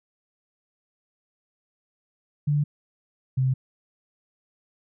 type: tone pair in turn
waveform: sine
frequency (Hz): 146.6 / 130.61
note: D3 / C3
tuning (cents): -3 / -3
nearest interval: major second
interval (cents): 200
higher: first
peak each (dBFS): -19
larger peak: neither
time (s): 2.47-2.64 / 3.37-3.54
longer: neither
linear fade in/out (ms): 10
effects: none